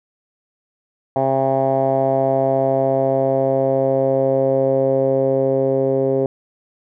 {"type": "tone with low-pass filter sweep", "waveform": "10% pulse", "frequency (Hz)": 134.2, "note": "C3", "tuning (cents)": 44, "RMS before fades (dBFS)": -17, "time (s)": [1.16, 6.26], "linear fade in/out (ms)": 2, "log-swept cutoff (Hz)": [750, 470], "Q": 4.1, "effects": []}